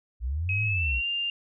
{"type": "linear two-way sweep", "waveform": "sine", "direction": "up then down", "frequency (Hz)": [55, 111, 55], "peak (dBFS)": -26, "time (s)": [0.2, 1.02], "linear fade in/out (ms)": 50, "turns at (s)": 0.64}
{"type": "tone with pitch glide", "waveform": "sine", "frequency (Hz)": [2550, 2797], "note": ["D#7", "F7"], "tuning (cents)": [42, 2], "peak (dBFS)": -26, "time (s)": [0.49, 1.3], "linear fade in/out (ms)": 2, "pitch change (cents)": 160, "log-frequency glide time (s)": [0.62, 1.07]}
{"effects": []}